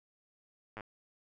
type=slowing click train; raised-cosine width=0.5 ms; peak=-28 dBFS; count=5; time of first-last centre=0.77-0.808 s; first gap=9 ms; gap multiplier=1.03; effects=none